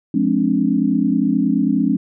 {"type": "chord", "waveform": "sine", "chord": "D half-diminished seventh", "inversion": "first", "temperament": "just", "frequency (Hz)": [176.2, 211.4, 264.3, 293.7], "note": ["F3", "Ab3", "C4", "D4"], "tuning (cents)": [16, 31, 18, 0], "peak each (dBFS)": [-22, -19, -18, -20], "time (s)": [0.14, 1.97], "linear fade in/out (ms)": 5, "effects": []}